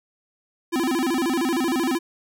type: tone with vibrato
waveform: square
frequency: 295.1 Hz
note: D4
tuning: 8 cents sharp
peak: -21 dBFS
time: 0.72-1.99 s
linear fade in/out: 20 ms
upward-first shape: square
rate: 13 Hz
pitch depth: 240 cents each way
effects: none